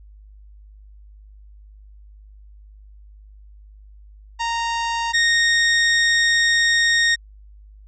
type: tone pair in turn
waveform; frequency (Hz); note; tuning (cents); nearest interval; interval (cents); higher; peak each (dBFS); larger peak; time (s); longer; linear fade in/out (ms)
sawtooth; 928 / 1856; A#5 / A#6; -8 / -8; octave; 1200; second; -17 / -11; second; 4.39-5.13 / 5.13-7.16; second; 20
effects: added 51 Hz sine -42 dBFS peak until 7.87 s + resampled to 16000 Hz